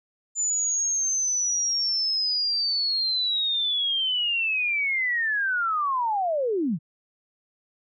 sine linear sweep, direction down, 7080 to 136.5 Hz, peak -22 dBFS, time 0.35-6.79 s, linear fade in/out 50 ms, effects none

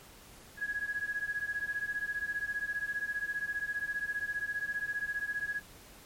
sine beating tone pair, 1661.2 / 1676.2 Hz, G#6 / G#6, 0 / +16 cents, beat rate 15 Hz, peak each -35 / -36 dBFS, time 0.57-5.62 s, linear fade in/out 50 ms, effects pink hiss -54 dBFS RMS until 6.05 s + MP3 64 kbps

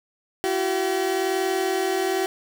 30% pulse tone pair together, 340.2 / 381.2 Hz, F4 / G4, -45 / -48 cents, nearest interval major second, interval 197 cents, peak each -25 / -20 dBFS, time 0.44-2.26 s, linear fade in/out 0 ms, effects none

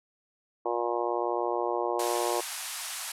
harmonic tone, 119.1 Hz, A#2, 38 cents sharp, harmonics 3 / 4 / 5 / 6 / 7 / 8 / 9, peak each -32 / -33 / -34 / -35 / -35 / -36 / -37 dBFS, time 0.65-2.41 s, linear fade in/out 10 ms
white band-pass noise, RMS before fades -37 dBFS, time 1.99-3.12 s, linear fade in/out 5 ms, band 680 to 12000 Hz, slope 48 dB/octave
effects none

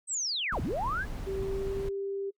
sine linear two-way sweep, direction down then up, 8372 to 34.65 to 1745 Hz, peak -29 dBFS, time 0.07-1.06 s, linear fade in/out 50 ms, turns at 0.61 s
brown noise, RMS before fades -37 dBFS, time 0.52-1.89 s, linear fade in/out 5 ms
sine tone with pitch glide, 388.1 to 394.7 Hz, G4 to G4, -17 to +12 cents, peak -31 dBFS, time 1.26-2.31 s, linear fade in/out 20 ms, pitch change +29 cents, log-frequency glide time 1.47-1.93 s
effects noise-tail reverb RT60 0.1 s tail -23 dB re dry

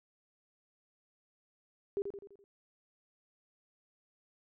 sine tone with echo, 400 Hz, G4, 35 cents sharp, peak -30 dBFS, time 1.97-2.02 s, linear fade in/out 0 ms, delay 84 ms, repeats 5, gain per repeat -6 dB, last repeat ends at 2.44 s, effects none

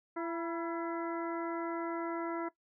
harmonic tone with a mistuned harmonic, 336.2 Hz, E4, 34 cents sharp, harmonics 1 / 2 / 3 / 4 / 5 / 6, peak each -36 / -42 / -43 / -43 / -50 / -50 dBFS, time 0.16-2.49 s, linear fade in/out 10 ms, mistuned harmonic 3, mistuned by -48 cents, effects noise-tail reverb RT60 0.1 s tail -17 dB re dry

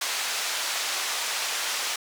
white band-pass noise, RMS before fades -29 dBFS, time 0.01-1.96 s, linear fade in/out 5 ms, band 680 to 6200 Hz, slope 12 dB/octave, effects none

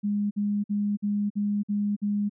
sine tone bursts, 205.4 Hz, G#3, 19 cents flat, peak -23 dBFS, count 7, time 0.03-2.296 s, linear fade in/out 20 ms, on 280 ms, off 51 ms, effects none

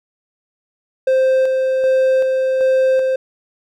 triangle tone with tremolo, 523.3 Hz, C5, in tune, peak -9 dBFS, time 1.07-3.16 s, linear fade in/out 5 ms, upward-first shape square, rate 1.3 Hz, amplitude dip 30%, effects none

